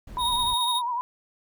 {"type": "noise", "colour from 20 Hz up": "brown", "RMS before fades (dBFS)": -39, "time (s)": [0.07, 0.54], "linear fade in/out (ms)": 5}
{"type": "tone with vibrato", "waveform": "sine", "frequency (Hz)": 970, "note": "B5", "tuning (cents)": -31, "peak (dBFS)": -25, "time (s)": [0.17, 1.01], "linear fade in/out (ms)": 0, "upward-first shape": "sine", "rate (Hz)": 10, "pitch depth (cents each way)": 68}
{"type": "tone with tremolo", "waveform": "square", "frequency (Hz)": 3729, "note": "A#7", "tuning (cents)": 0, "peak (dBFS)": -24, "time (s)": [0.18, 0.82], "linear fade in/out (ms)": 50, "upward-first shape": "square", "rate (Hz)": 14, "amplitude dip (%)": 25}
{"effects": []}